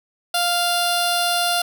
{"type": "tone with notch filter", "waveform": "10% pulse", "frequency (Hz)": 698.5, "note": "F5", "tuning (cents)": 0, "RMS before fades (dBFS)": -20, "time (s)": [0.34, 1.62], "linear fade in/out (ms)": 5, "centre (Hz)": 2000, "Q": 1.2, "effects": []}